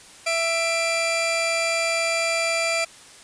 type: tone pair together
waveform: sawtooth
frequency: 664 / 2366 Hz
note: E5 / D7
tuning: +12 / +12 cents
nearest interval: octave + minor seventh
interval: 2200 cents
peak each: -20 / -20 dBFS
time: 0.26-2.85 s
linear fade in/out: 10 ms
effects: white hiss -46 dBFS RMS until 3.23 s + resampled to 22050 Hz